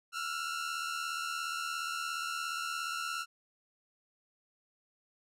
sawtooth tone pair together, 1342.9 / 1420 Hz, E6 / F6, +32 / +28 cents, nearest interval minor second, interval 96 cents, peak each -33 / -35 dBFS, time 0.12-3.26 s, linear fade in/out 50 ms, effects low-pass 11000 Hz 12 dB/octave

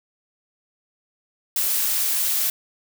blue noise, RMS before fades -22 dBFS, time 1.56-2.5 s, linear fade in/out 2 ms, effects none

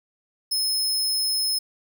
sawtooth tone, 5180 Hz, E8, 31 cents flat, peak -19 dBFS, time 0.51-1.59 s, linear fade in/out 10 ms, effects none

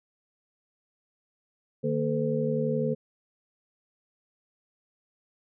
sine tone cluster, 151.4 / 230.5 / 437.4 / 509 Hz, D#3 / A#3 / A4 / C5, -47 / -19 / -10 / -48 cents, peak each -30 dBFS, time 1.83-2.95 s, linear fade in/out 20 ms, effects none

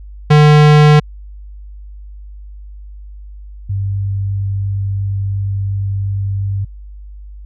square / sine tone pair in turn, 150 / 98.59 Hz, D3 / G2, +37 / +10 cents, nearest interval perfect fifth, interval 727 cents, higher first, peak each -5 / -15 dBFS, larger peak first, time 0.3-1 / 3.69-6.65 s, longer second, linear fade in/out 10 ms, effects added 50 Hz sine -30 dBFS peak until 7.45 s + low-pass 4000 Hz 12 dB/octave

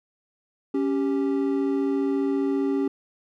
triangle tone pair together, 277.2 / 392 Hz, C#4 / G4, 0 / 0 cents, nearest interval tritone, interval 600 cents, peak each -21 / -24 dBFS, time 0.74-2.88 s, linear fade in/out 5 ms, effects none

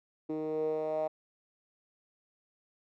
10% pulse tone with band-pass filter sweep, 155.56 Hz, D#3, in tune, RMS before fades -33 dBFS, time 0.29-1.08 s, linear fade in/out 10 ms, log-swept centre 350 to 660 Hz, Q 5.5, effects none

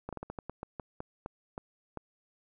slowing click train, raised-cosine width 1 ms, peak -24 dBFS, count 13, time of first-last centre 0.09-1.973 s, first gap 37 ms, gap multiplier 1.24, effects none

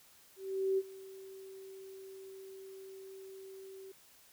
sine tone with ADSR envelope, 384.5 Hz, G4, 33 cents flat, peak -27 dBFS, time 0.36-3.92 s, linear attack 420 ms, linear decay 41 ms, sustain -20 dB, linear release 6 ms, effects white hiss -62 dBFS RMS until 4.32 s

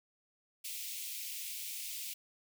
white high-pass noise, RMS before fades -42 dBFS, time 0.64-2.14 s, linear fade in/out 10 ms, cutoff 2200 Hz, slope 48 dB/octave, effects none

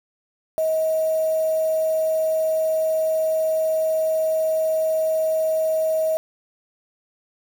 sine tone with quantisation, 636 Hz, D#5, 38 cents sharp, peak -18 dBFS, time 0.58-6.17 s, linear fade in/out 0 ms, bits 6, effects none

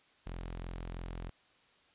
sawtooth tone, 43.07 Hz, F1, 23 cents flat, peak -36 dBFS, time 0.26-1.3 s, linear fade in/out 10 ms, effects white hiss -66 dBFS RMS until 1.94 s + resampled to 8000 Hz

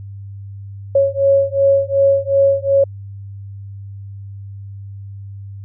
sine beating tone pair, 550 / 552.7 Hz, C#5 / C#5, -14 / -5 cents, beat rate 2.7 Hz, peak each -14 / -14 dBFS, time 0.95-2.84 s, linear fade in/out 5 ms, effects added 99 Hz sine -29 dBFS peak until 5.64 s

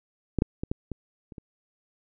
clicks, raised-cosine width 3 ms, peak -11 / -7 / -17 / -14 / -20 / -30 / -27 dBFS, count 7, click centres 0.387 / 0.421 / 0.635 / 0.715 / 0.917 / 1.322 / 1.382 s, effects none

